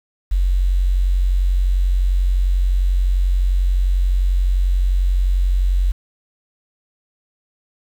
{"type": "tone with quantisation", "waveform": "sine", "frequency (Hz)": 45.7, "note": "F#1", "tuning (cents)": -21, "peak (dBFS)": -13, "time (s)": [0.31, 5.92], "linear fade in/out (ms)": 10, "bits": 7, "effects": []}